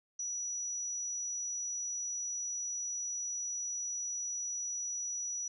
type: tone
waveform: sine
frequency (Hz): 5870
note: F#8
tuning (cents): -15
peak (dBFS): -35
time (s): 0.19-5.48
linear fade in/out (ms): 5
effects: none